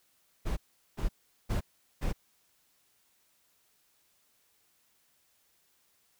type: noise bursts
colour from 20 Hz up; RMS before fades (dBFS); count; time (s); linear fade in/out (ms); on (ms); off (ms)
brown; -30; 4; 0.45-2.13; 20; 120; 400
effects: white hiss -70 dBFS RMS until 6.19 s